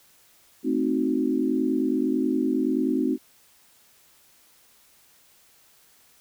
sine chord, A diminished seventh, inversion none, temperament equal, 220 / 261.6 / 311.1 / 370 Hz, A3 / C4 / Eb4 / Gb4, 0 / 0 / 0 / 0 cents, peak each -30 / -24 / -26 / -29 dBFS, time 0.63-3.18 s, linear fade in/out 50 ms, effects white hiss -58 dBFS RMS until 6.2 s

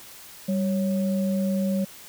sine tone pair together, 195.16 / 552 Hz, G3 / C#5, -7 / -7 cents, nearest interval octave + tritone, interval 1800 cents, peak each -22 / -30 dBFS, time 0.48-1.85 s, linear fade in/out 10 ms, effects white hiss -45 dBFS RMS until 2.08 s

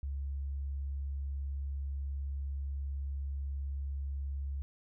sine tone, 69.3 Hz, C#2, in tune, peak -34 dBFS, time 0.03-4.62 s, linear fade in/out 0 ms, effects none

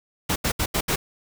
pink noise bursts at uneven times, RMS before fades -23 dBFS, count 5, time 0.29-0.36 / 0.44-0.52 / 0.59-0.66 / 0.74-0.81 / 0.88-0.96 s, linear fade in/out 10 ms, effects none

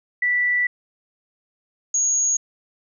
sine tone pair in turn, 1966 / 6645 Hz, B6 / G#8, -8 / 0 cents, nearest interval octave + major sixth, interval 2108 cents, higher second, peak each -17 / -17 dBFS, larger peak neither, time 0.22-0.67 / 1.94-2.37 s, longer first, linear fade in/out 5 ms, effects none

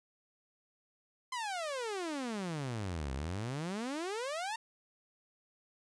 sawtooth exponential two-way sweep, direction down then up, 1046.5 to 63.7 to 931 Hz, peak -32 dBFS, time 1.32-4.56 s, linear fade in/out 5 ms, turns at 3.13 s, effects resampled to 22050 Hz

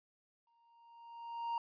triangle tone with exponential growth, 932.3 Hz, A#5, in tune, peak -31 dBFS, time 0.47-1.58 s, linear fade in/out 2 ms, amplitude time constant 240 ms, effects resampled to 11025 Hz

